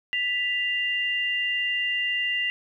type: tone pair together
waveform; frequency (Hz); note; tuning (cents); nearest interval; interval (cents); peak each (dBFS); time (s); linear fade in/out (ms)
sine; 1975.7 / 2794; B6 / F7; 0 / 0; tritone; 600; -26; 0.13-2.5; 0
effects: 10-bit